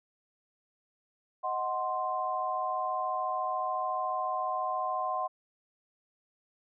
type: chord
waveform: sine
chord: C diminished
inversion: first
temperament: equal with one note detuned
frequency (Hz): 625.9 / 740 / 1046.5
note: Eb5 / Gb5 / C6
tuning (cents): +10 / 0 / 0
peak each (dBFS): -37 / -33 / -32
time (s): 1.43-5.28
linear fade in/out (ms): 20
effects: none